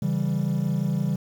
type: chord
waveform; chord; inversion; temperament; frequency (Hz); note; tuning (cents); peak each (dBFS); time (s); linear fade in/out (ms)
triangle; C# diminished; none; equal; 138.59 / 164.81 / 196; C#3 / E3 / G3; 0 / 0 / 0; -24; 0.02-1.16; 5
effects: tanh soft clip ceiling -13 dBFS + 8-bit